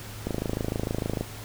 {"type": "click train", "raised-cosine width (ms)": 2, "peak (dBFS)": -14, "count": 26, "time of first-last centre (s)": [0.27, 1.21], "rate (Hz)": 26.6, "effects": ["added 107 Hz sine -41 dBFS peak until 1.44 s", "pink hiss -42 dBFS RMS until 1.44 s"]}